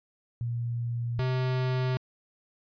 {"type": "tone pair in turn", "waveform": ["sine", "square"], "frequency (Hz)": [118.4, 128.59], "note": ["A#2", "C3"], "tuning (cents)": [27, -30], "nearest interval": "minor second", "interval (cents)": 143, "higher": "second", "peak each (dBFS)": [-28, -26], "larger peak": "second", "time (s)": [[0.41, 1.19], [1.19, 1.97]], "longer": "neither", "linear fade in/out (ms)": 0, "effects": ["resampled to 11025 Hz"]}